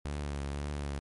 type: tone with vibrato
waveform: sawtooth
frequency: 71.6 Hz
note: D2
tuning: 43 cents flat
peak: -30 dBFS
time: 0.05-0.99 s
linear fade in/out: 0 ms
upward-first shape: triangle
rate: 1.9 Hz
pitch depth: 45 cents each way
effects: MP3 48 kbps